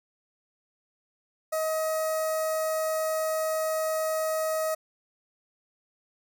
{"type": "tone with notch filter", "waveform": "sawtooth", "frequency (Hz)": 633, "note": "D#5", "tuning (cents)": 30, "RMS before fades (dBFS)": -28, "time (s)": [1.52, 4.75], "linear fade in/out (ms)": 10, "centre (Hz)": 3100, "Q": 0.51, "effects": []}